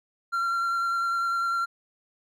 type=tone with vibrato; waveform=triangle; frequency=1371 Hz; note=F6; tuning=32 cents flat; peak=-22 dBFS; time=0.32-1.66 s; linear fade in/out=20 ms; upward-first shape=sine; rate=10 Hz; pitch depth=15 cents each way; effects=none